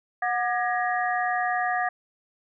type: tone cluster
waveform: sine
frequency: 729 / 1201 / 1670 / 1887 Hz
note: F#5 / D6 / G#6 / A#6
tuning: -26 / +38 / +9 / +21 cents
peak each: -25 / -32 / -30 / -31 dBFS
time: 0.22-1.89 s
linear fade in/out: 5 ms
effects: none